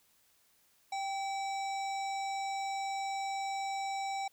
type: harmonic tone with a mistuned harmonic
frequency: 784 Hz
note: G5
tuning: in tune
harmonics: 1 / 3 / 5 / 7 / 9 / 10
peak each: -34 / -44 / -48 / -51 / -53 / -54 dBFS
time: 0.92-4.28 s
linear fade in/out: 5 ms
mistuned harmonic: 3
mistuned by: -46 cents
effects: white hiss -69 dBFS RMS until 4.32 s